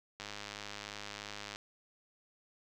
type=click train; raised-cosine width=0.2 ms; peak=-25 dBFS; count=141; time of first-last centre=0.2-1.559 s; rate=103 Hz; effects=none